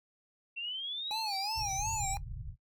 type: exponential sweep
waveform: sine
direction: up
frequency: 2693 to 7902 Hz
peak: -35 dBFS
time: 0.56-2.15 s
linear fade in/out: 20 ms
type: tone with vibrato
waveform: square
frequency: 830.6 Hz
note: G#5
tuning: in tune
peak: -36 dBFS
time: 1.11-2.17 s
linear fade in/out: 0 ms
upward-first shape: sine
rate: 2.8 Hz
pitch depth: 130 cents each way
type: low-pass noise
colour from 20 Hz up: pink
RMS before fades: -41 dBFS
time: 1.55-2.56 s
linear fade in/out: 50 ms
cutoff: 150 Hz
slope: 96 dB/octave
effects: noise-tail reverb RT60 0.1 s tail -18 dB re dry